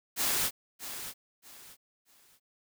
white noise with echo, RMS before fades -29 dBFS, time 0.16-0.51 s, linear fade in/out 50 ms, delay 630 ms, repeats 3, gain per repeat -11 dB, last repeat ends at 2.4 s, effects none

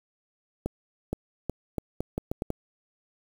accelerating click train, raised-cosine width 2 ms, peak -15 dBFS, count 9, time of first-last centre 0.66-2.504 s, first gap 470 ms, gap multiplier 0.78, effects 7-bit

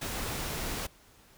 pink noise, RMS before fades -35 dBFS, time 0.01-0.87 s, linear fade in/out 10 ms, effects pink hiss -59 dBFS RMS until 1.37 s

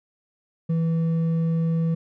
sine tone with hard clipping, 164.2 Hz, E3, 6 cents flat, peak -21 dBFS, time 0.69-1.95 s, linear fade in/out 10 ms, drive 4 dB, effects none

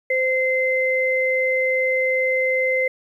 sine tone pair together, 517.5 / 2070 Hz, C5 / C7, -19 / -19 cents, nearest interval 2 octaves, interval 2400 cents, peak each -20 dBFS, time 0.1-2.88 s, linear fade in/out 5 ms, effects 9-bit

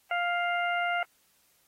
harmonic tone, 700 Hz, F5, 4 cents sharp, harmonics 1 / 2 / 3 / 4, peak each -29 / -31 / -33 / -39 dBFS, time 0.11-1.03 s, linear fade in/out 2 ms, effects white hiss -67 dBFS RMS until 1.67 s + AAC 48 kbps

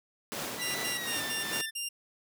pink noise with tremolo, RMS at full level -34 dBFS, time 0.32-1.61 s, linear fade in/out 0 ms, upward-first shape triangle, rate 2.6 Hz, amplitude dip 50%
25% pulse tone with pitch glide, 1975.5 to 1780.4 Hz, B6 to A6, 0 to +20 cents, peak -32 dBFS, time 0.58-1.71 s, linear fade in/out 20 ms, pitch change -180 cents, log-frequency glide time 0.91-1.23 s
15% pulse tone bursts, 2794 Hz, F7, in tune, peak -26 dBFS, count 6, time 0.61-1.89 s, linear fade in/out 10 ms, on 140 ms, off 88 ms
effects high-pass 200 Hz 12 dB/octave

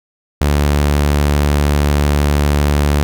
sawtooth tone, 72.8 Hz, D2, 15 cents flat, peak -7 dBFS, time 0.41-3.03 s, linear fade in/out 0 ms, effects none

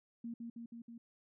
sine tone with echo, 233.1 Hz, A#3, in tune, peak -40 dBFS, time 0.24-0.34 s, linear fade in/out 5 ms, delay 160 ms, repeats 4, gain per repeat -2 dB, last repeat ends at 0.98 s, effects none

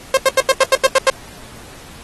sawtooth tone bursts, 532 Hz, C5, 29 cents sharp, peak -5 dBFS, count 9, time 0.14-1.1 s, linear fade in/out 2 ms, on 32 ms, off 84 ms, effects pink hiss -39 dBFS RMS until 2.03 s + AAC 32 kbps

